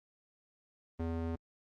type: tone with band-pass filter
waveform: square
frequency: 82.41 Hz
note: E2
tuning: in tune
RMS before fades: -36 dBFS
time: 0.99-1.36 s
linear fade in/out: 10 ms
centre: 300 Hz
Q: 0.55
effects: Opus 32 kbps